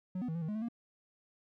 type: tone with pitch steps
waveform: triangle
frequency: 183.9 / 249.2 / 160.8 / 169 / 158.1 / 210.8 / 218.3 / 234.5 Hz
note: F#3 / B3 / E3 / E3 / D#3 / G#3 / A3 / A#3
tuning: -10 / +16 / -43 / +43 / +28 / +26 / -13 / +11 cents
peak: -32 dBFS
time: 0.15-0.686 s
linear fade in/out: 5 ms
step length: 67 ms
effects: none